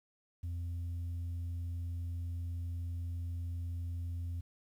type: tone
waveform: sine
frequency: 86.1 Hz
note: F2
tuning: 24 cents flat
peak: -33 dBFS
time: 0.43-4.41 s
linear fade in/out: 10 ms
effects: tanh soft clip ceiling -35 dBFS + 11-bit